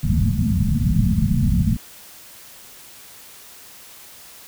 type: low-pass noise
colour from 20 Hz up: white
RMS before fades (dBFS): -18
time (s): 0.03-1.77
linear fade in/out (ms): 10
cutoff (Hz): 230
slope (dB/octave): 96
effects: white hiss -43 dBFS RMS until 4.47 s